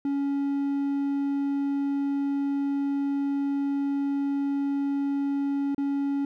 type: tone with dropouts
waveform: triangle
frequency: 280 Hz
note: C#4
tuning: 18 cents sharp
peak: -22 dBFS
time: 0.05-6.25 s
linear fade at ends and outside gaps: 2 ms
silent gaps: 5.747-5.78 s
effects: none